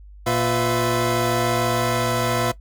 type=tone cluster; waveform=25% pulse; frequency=117.7 / 352.7 / 502 / 659 Hz; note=A#2 / F4 / B4 / E5; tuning=+17 / +17 / +28 / -1 cents; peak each=-21 dBFS; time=0.26-2.52 s; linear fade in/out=10 ms; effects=noise-tail reverb RT60 0.1 s tail -17 dB re dry + added 50 Hz sine -40 dBFS peak until 2.6 s